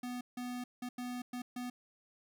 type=tone bursts at uneven times; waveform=square; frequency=246.9 Hz; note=B3; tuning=in tune; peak=-39 dBFS; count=6; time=0.03-0.21 / 0.37-0.64 / 0.82-0.89 / 0.98-1.22 / 1.33-1.42 / 1.56-1.7 s; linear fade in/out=5 ms; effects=none